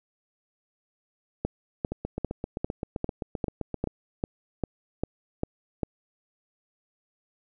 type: two click trains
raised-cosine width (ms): 2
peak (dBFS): -13 / -17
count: 12 / 16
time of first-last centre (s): 1.45-5.832 / 1.92-3.873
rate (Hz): 2.51 / 7.68
effects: none